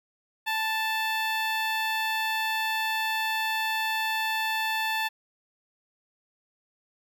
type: tone with notch filter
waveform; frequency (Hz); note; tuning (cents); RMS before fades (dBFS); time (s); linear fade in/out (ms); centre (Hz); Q
15% pulse; 880; A5; 0; -28; 0.46-5.09; 20; 8400; 1.5
effects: none